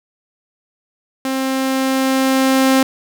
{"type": "tone with level ramp", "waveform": "sawtooth", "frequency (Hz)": 264.9, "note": "C4", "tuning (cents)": 22, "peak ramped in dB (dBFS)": [-14, -6], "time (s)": [1.25, 2.83], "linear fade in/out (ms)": 2, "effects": []}